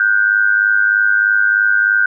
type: tone pair together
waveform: sine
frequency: 1449.8 / 1553 Hz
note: F#6 / G6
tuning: -36 / -17 cents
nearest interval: minor second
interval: 119 cents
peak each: -13 dBFS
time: 0-2.06 s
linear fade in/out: 2 ms
effects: none